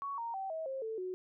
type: tone with pitch steps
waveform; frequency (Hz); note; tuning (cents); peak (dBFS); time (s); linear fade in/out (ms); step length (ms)
sine; 1117 / 928.5 / 771.8 / 641.5 / 533.3 / 443.3 / 368.5; C#6 / A#5 / G5 / E5 / C5 / A4 / F#4; +13 / -7 / -27 / -47 / +33 / +13 / -7; -36; 0.02-1.14; 0; 160
effects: none